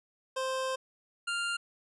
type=tone pair in turn; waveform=25% pulse; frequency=523.3 / 1397 Hz; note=C5 / F6; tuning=0 / 0 cents; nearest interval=octave + perfect fourth; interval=1700 cents; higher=second; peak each=-27 dBFS; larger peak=neither; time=0.36-0.76 / 1.27-1.57 s; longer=first; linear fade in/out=10 ms; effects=resampled to 24000 Hz